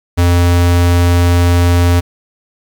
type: tone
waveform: square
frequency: 87.31 Hz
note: F2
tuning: in tune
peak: -8 dBFS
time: 0.17-2.01 s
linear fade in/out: 20 ms
effects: 8-bit